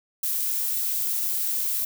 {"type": "noise", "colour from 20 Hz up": "violet", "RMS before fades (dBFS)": -26, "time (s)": [0.23, 1.85], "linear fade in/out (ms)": 5, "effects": []}